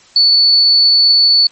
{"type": "tone", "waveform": "sine", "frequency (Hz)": 4460, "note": "C#8", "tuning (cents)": 10, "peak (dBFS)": -6, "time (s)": [0.16, 1.47], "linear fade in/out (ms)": 2, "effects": ["white hiss -45 dBFS RMS until 1.51 s", "MP3 32 kbps"]}